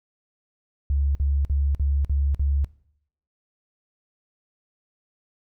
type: tone bursts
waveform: sine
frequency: 70.2 Hz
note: C#2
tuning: 22 cents sharp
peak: -19 dBFS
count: 6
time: 0.9-2.645 s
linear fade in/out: 0 ms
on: 250 ms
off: 49 ms
effects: noise-tail reverb RT60 0.7 s tail -20 dB re dry